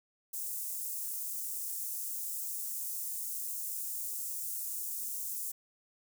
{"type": "high-pass noise", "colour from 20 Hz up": "white", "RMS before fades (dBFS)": -38, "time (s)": [0.33, 5.52], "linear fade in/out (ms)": 10, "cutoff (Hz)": 7200, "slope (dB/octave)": 24, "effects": []}